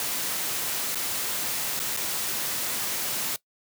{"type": "noise with dropouts", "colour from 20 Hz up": "white", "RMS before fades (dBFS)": -29, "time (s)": [0, 3.36], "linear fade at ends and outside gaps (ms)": 1, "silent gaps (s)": [[0.947, 0.955], [1.793, 1.799], [1.966, 1.972]], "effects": ["noise-tail reverb RT60 0.1 s tail -20 dB re dry", "high-pass 100 Hz 12 dB/octave"]}